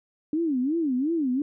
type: tone with vibrato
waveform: sine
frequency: 290 Hz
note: D4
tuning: 22 cents flat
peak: -22 dBFS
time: 0.33-1.42 s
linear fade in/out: 2 ms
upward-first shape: sine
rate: 2.8 Hz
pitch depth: 270 cents each way
effects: none